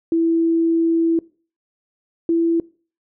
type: tone pair in turn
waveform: sine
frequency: 330.6 / 333.5 Hz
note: E4 / E4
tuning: +5 / +20 cents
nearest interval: unison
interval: 15 cents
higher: second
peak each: -14 dBFS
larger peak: neither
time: 0.12-1.19 / 2.29-2.6 s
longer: first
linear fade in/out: 2 ms
effects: noise-tail reverb RT60 0.4 s tail -23 dB re dry